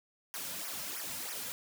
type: noise with flanger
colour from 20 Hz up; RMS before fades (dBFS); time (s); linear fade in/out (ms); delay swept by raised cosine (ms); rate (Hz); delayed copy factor
white; -40; 0.34-1.52; 0; 0.24 to 2.74; 3.1; -0.9
effects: none